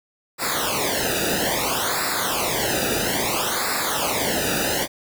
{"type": "noise with flanger", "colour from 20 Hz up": "pink", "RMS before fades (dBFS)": -23, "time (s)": [0.38, 4.88], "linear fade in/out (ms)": 50, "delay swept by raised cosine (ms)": [0.32, 0.94], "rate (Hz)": 0.6, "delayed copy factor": -1, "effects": []}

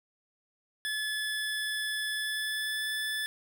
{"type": "tone with pitch glide", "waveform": "25% pulse", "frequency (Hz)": [1722, 1738], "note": ["A6", "A6"], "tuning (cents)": [-38, -22], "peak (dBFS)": -27, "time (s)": [0.85, 3.26], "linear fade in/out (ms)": 0, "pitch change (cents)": 16, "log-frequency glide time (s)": [2.14, 2.9], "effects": []}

